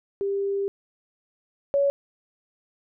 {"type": "tone pair in turn", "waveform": "sine", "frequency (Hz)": [396.9, 561.4], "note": ["G4", "C#5"], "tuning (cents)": [22, 22], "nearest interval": "tritone", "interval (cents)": 600, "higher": "second", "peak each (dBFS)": [-23, -18], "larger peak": "second", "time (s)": [[0.21, 0.68], [1.74, 1.9]], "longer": "first", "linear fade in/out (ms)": 0, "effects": []}